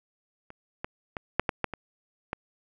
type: clicks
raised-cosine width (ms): 0.5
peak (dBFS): -29 / -17 / -18 / -6 / -10 / -10 / -20 / -15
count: 8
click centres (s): 0.504 / 0.845 / 1.168 / 1.396 / 1.492 / 1.643 / 1.737 / 2.331
effects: none